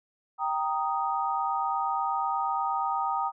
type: chord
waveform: sine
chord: Eb major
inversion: first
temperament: equal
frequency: 784 / 932.3 / 1244.5 Hz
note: G5 / Bb5 / Eb6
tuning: 0 / 0 / 0 cents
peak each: -30 dBFS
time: 0.38-3.32 s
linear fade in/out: 50 ms
effects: none